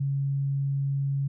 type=tone; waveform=sine; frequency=138.59 Hz; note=C#3; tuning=in tune; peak=-24 dBFS; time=0-1.28 s; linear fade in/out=10 ms; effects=none